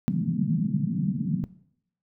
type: band-pass noise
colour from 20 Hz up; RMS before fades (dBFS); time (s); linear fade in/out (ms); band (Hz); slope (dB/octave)
white; -26; 0.08-1.44; 0; 140 to 220; 48
effects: noise-tail reverb RT60 0.7 s tail -19 dB re dry